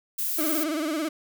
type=noise; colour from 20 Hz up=violet; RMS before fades=-28 dBFS; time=0.18-0.64 s; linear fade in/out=10 ms
type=tone with vibrato; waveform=35% pulse; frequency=310 Hz; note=D#4; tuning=6 cents flat; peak=-24 dBFS; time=0.38-1.09 s; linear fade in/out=10 ms; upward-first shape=sine; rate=18 Hz; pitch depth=110 cents each way
effects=none